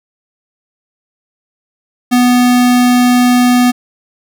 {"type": "tone", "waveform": "square", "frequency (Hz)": 246.8, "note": "B3", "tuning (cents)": -1, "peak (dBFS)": -7, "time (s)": [2.11, 3.72], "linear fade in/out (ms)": 20, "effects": []}